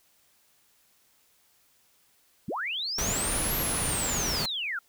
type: linear two-way sweep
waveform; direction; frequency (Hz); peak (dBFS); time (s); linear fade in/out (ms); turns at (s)
sine; up then down; 112.4 to 11910 to 1319; -29; 2.48-4.79; 5; 3.56
type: noise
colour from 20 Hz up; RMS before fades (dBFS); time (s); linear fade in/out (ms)
pink; -31; 2.98-4.46; 5
effects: white hiss -65 dBFS RMS until 4.88 s